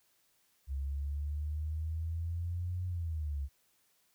sine exponential two-way sweep, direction up then down, 67.5 to 91 to 67.5 Hz, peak -33 dBFS, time 0.67-3.49 s, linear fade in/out 50 ms, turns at 2.86 s, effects white hiss -72 dBFS RMS until 4.14 s

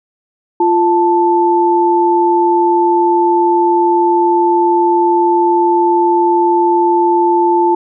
sine tone pair together, 347.2 / 880 Hz, F4 / A5, -10 / 0 cents, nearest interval octave + major third, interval 1610 cents, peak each -11 dBFS, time 0.6-7.75 s, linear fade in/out 5 ms, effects none

